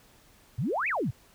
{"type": "exponential two-way sweep", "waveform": "sine", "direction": "up then down", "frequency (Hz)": [99.3, 2640, 99.3], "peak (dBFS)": -26, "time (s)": [0.58, 1.11], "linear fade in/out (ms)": 10, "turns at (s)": 0.88, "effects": ["pink hiss -59 dBFS RMS until 1.34 s"]}